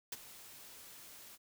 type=noise with ADSR envelope; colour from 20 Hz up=white; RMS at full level=-39 dBFS; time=0.12-1.38 s; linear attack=5 ms; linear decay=29 ms; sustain=-15 dB; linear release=40 ms; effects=none